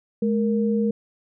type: tone pair together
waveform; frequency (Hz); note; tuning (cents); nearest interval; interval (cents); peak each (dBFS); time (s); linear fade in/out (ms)
sine; 212 / 466.2; G#3 / A#4; +36 / 0; octave + major second; 1364; -20 / -24; 0.22-0.91; 5
effects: none